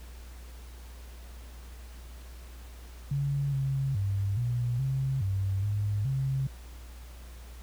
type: tone with pitch steps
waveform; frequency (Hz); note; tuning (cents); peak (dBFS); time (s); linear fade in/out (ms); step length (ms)
sine; 140.6 / 135.9 / 99.1 / 121.1 / 134 / 97.1 / 102.9 / 134.5; C#3 / C#3 / G2 / B2 / C3 / G2 / G#2 / C3; +25 / -34 / +19 / -34 / +42 / -16 / -16 / +48; -26; 3.11-6.47; 5; 420
effects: added 60 Hz sine -43 dBFS peak until 7.62 s + pink hiss -54 dBFS RMS until 7.62 s